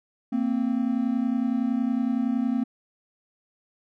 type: tone pair together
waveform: triangle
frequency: 230 / 260.8 Hz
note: A#3 / C4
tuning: -23 / -5 cents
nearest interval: major second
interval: 218 cents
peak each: -23 dBFS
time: 0.32-2.64 s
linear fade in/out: 10 ms
effects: none